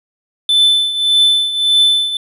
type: tone with tremolo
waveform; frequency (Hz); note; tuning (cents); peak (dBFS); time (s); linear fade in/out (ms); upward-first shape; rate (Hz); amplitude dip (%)
triangle; 3520; A7; 0; -5; 0.49-2.17; 2; triangle; 1.7; 75
effects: resampled to 32000 Hz